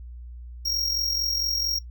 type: tone with amplitude modulation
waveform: square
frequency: 5588 Hz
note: F8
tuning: in tune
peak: -22 dBFS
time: 0.65-1.79 s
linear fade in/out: 10 ms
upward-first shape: sine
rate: 44.4 Hz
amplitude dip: 55%
effects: noise-tail reverb RT60 0.1 s tail -18 dB re dry + added 60 Hz sine -37 dBFS peak until 1.9 s